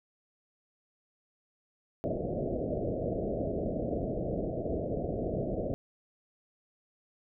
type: low-pass noise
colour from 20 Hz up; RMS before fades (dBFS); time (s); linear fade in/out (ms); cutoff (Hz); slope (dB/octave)
white; -33; 2.04-5.74; 0; 670; 96
effects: none